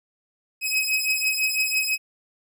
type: beating tone pair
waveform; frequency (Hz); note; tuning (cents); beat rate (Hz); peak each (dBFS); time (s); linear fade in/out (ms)
sawtooth; 2541 / 2547; D#7 / D#7; +36 / +40; 6; -21; 0.61-1.98; 50
effects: none